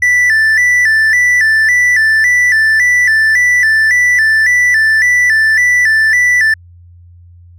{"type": "tone with vibrato", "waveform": "triangle", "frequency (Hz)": 1864.7, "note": "A#6", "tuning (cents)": 0, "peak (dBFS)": -5, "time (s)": [0.02, 6.54], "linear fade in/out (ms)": 5, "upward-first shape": "square", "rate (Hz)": 1.8, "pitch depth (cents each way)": 96, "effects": ["added 87 Hz sine -36 dBFS peak until 7.58 s"]}